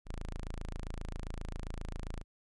sawtooth tone, 27.5 Hz, A0, in tune, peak -34 dBFS, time 0.05-2.24 s, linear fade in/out 50 ms, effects resampled to 24000 Hz

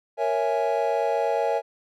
triangle chord, A# half-diminished seventh, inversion none, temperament equal, 466.2 / 554.4 / 659.3 / 830.6 Hz, A#4 / C#5 / E5 / G#5, 0 / 0 / 0 / 0 cents, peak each -25 dBFS, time 0.17-1.62 s, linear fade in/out 50 ms, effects none

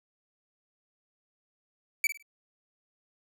45% pulse tone with echo, 2305 Hz, D7, 33 cents flat, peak -22 dBFS, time 2.04-2.07 s, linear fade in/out 2 ms, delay 52 ms, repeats 3, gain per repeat -11 dB, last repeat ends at 2.226 s, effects none

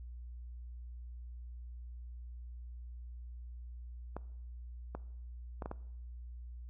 clicks, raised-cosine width 1 ms, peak -26 dBFS, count 5, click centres 4.166 / 4.95 / 5.622 / 5.659 / 5.714 s, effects noise-tail reverb RT60 0.8 s tail -20 dB re dry + added 60 Hz sine -44 dBFS peak until 6.69 s

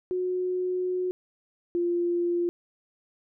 sine tone pair in turn, 365.1 / 347.4 Hz, F#4 / F4, -23 / -9 cents, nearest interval minor second, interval 86 cents, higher first, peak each -25 / -23 dBFS, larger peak second, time 0.11-1.11 / 1.75-2.49 s, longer first, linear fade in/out 0 ms, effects none

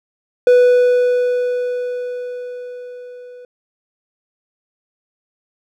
triangle tone with level ramp, 493.9 Hz, B4, in tune, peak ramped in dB -4 to -33 dBFS, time 0.47-3.45 s, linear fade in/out 2 ms, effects none

